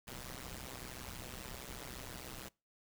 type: noise with amplitude modulation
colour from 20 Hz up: pink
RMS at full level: -43 dBFS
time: 0.07-2.49 s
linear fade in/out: 10 ms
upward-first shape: sine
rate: 127 Hz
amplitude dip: 100%
effects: noise-tail reverb RT60 0.3 s tail -25 dB re dry